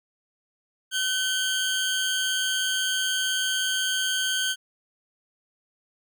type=tone pair together; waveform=25% pulse; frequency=1520 / 3221 Hz; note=F#6 / G7; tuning=+46 / +46 cents; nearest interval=octave + minor second; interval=1300 cents; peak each=-23 dBFS; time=0.91-4.56 s; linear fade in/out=50 ms; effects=none